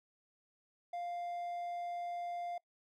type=tone; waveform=triangle; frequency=699 Hz; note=F5; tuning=1 cent sharp; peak=-36 dBFS; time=0.93-2.58 s; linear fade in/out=5 ms; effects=noise-tail reverb RT60 0.1 s tail -23 dB re dry